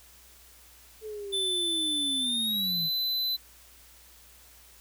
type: linear sweep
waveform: sine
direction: down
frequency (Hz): 440 to 153.6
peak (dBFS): -35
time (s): 1.01-2.9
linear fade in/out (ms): 50
type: tone with pitch glide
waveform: square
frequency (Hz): 3520 to 4020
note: A7 to B7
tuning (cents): 0 to +30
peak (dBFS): -27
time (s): 1.32-3.37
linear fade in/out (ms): 20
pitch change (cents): +230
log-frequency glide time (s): 2.19-2.75
effects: added 60 Hz sine -59 dBFS peak until 4.8 s + white hiss -55 dBFS RMS until 4.8 s